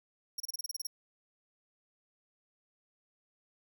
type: tone bursts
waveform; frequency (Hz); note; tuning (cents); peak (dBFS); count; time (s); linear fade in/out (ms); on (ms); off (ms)
sawtooth; 5588; F8; 0; -32; 10; 0.38-0.87; 5; 22; 30
effects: none